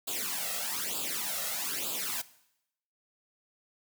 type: noise with flanger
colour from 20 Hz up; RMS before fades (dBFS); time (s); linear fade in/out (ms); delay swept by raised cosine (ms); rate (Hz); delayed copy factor
white; -34; 0.07-2.22; 10; 0.25 to 1.55; 1.1; +0.85
effects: noise-tail reverb RT60 0.8 s tail -18 dB re dry + high-pass 200 Hz 12 dB/octave